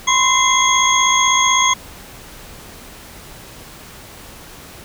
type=tone cluster; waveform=sine; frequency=1014 / 1070 / 2071 / 3337 / 6450 Hz; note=B5 / C6 / C7 / G#7 / G8; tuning=+45 / +38 / -18 / +8 / +48 cents; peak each=-18 dBFS; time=0.07-1.74 s; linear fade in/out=10 ms; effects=pink hiss -38 dBFS RMS until 4.84 s